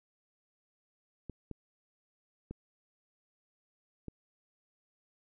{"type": "clicks", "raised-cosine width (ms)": 3, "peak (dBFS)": -28, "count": 4, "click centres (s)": [1.297, 1.513, 2.51, 4.083], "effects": []}